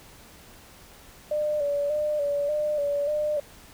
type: tone with vibrato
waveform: sine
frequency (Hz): 587.3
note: D5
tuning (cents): 0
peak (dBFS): -23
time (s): 1.31-3.4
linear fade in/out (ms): 5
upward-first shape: square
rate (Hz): 1.7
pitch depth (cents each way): 40
effects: pink hiss -50 dBFS RMS until 3.73 s